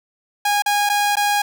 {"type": "tone with dropouts", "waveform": "sawtooth", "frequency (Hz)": 821, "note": "G#5", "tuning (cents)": -20, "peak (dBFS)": -12, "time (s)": [0.45, 1.42], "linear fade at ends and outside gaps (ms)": 5, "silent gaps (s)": [[0.622, 0.66], [0.892, 0.897], [1.156, 1.168]], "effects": []}